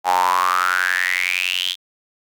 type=tone with high-pass filter sweep; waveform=sawtooth; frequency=90.8 Hz; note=F#2; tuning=32 cents flat; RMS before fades=-19 dBFS; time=0.04-1.76 s; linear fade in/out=50 ms; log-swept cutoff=800 to 3400 Hz; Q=9.2; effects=none